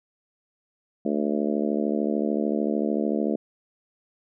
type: harmonic tone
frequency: 73.42 Hz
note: D2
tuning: in tune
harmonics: 3 / 4 / 5 / 6 / 7 / 8 / 9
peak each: -26 / -28 / -30 / -32 / -33 / -34 / -35 dBFS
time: 1.05-3.36 s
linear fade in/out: 5 ms
effects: none